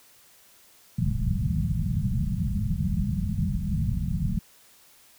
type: low-pass noise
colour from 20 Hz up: white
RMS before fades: -26 dBFS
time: 0.98-4.39 s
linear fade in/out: 5 ms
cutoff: 210 Hz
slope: 96 dB/octave
effects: white hiss -56 dBFS RMS until 5.18 s